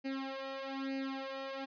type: tone with flanger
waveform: sawtooth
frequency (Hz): 269.4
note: C#4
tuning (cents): -49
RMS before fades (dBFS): -40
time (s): 0.04-1.66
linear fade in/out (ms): 20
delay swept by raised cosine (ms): 0.42 to 2.12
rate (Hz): 1.1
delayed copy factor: +0.95
effects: resampled to 11025 Hz